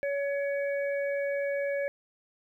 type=harmonic tone; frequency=563 Hz; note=C#5; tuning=27 cents sharp; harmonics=1 / 3 / 4; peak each=-28 / -38 / -40 dBFS; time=0.03-1.88 s; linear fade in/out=0 ms; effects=11-bit